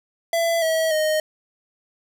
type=tone with pitch steps; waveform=square; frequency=670 / 644 / 620 Hz; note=E5 / E5 / D#5; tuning=+28 / -41 / -6 cents; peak=-19 dBFS; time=0.33-1.2 s; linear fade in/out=2 ms; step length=290 ms; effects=none